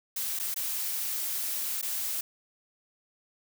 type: noise with dropouts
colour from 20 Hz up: blue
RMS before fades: -32 dBFS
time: 0.16-2.21 s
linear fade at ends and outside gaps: 5 ms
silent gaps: 0.391-0.397 / 0.543-0.561 / 1.815-1.826 s
effects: none